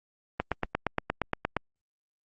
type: click train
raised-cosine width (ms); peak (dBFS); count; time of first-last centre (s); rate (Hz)
0.5; -11; 11; 0.4-1.567; 8.57
effects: Opus 24 kbps